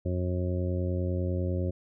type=harmonic tone; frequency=90 Hz; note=F#2; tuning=47 cents flat; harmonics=1 / 2 / 3 / 4 / 5 / 6 / 7; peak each=-28 / -35 / -38 / -36 / -46 / -37 / -47 dBFS; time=0.05-1.71 s; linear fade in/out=10 ms; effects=none